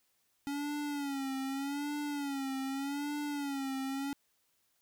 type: tone with vibrato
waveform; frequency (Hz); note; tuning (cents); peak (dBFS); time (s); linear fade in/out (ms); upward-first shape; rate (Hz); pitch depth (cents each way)
square; 280; C#4; +18; -35; 0.47-4.13; 0; sine; 0.83; 84
effects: white hiss -75 dBFS RMS until 4.81 s